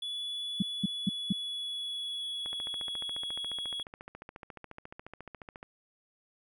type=tone with pitch glide; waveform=triangle; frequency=3419 to 3345 Hz; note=G#7 to G#7; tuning=+50 to +12 cents; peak=-33 dBFS; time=0.02-3.83 s; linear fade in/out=5 ms; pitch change=-38 cents; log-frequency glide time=0.56-3.45 s
type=tone bursts; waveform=sine; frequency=196 Hz; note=G3; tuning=in tune; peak=-23 dBFS; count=4; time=0.6-1.326 s; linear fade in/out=5 ms; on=24 ms; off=210 ms
type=click train; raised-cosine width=0.5 ms; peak=-29 dBFS; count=46; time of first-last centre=2.46-5.629 s; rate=14.2 Hz
effects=none